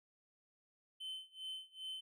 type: tone with tremolo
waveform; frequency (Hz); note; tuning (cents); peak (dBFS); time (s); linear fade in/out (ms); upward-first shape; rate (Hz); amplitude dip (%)
triangle; 3065; G7; -40; -40; 1-2.01; 10; sine; 2.5; 95
effects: none